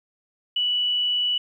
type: tone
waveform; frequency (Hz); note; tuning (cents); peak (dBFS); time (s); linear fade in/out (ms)
sine; 2954; F#7; -3; -20; 0.56-1.38; 5
effects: 10-bit